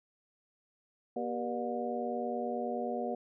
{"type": "harmonic tone with a mistuned harmonic", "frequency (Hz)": 119.8, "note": "A#2", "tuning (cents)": 48, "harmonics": [2, 3, 4, 5, 6], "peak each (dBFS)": [-38, -40, -38, -40, -38], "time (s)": [1.16, 3.15], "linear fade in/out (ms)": 5, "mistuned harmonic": 3, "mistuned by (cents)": 140, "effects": []}